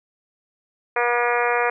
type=harmonic tone; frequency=240.5 Hz; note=B3; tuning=46 cents flat; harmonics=2 / 3 / 4 / 5 / 6 / 7 / 8 / 9 / 10; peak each=-23 / -25 / -26 / -27 / -28 / -28 / -29 / -30 / -30 dBFS; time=0.96-1.7 s; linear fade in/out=5 ms; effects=none